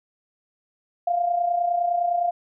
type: tone with amplitude modulation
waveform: sine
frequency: 698.5 Hz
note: F5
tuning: in tune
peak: -17 dBFS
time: 1.07-2.31 s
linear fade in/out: 5 ms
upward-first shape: sine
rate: 29.8 Hz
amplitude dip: 60%
effects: none